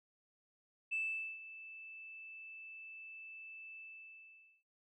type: tone with ADSR envelope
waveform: sine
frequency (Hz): 2637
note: E7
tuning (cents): 0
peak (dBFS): -33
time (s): 0.91-4.63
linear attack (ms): 20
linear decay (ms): 450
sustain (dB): -16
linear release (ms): 850
effects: noise-tail reverb RT60 0.4 s tail -24 dB re dry + tanh soft clip ceiling -29 dBFS